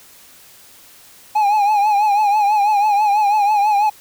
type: tone with vibrato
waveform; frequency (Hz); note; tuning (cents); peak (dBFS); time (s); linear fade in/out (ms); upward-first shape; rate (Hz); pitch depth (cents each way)
triangle; 830.6; G#5; 0; -10; 1.35-3.9; 10; triangle; 6.1; 84
effects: white hiss -45 dBFS RMS until 4 s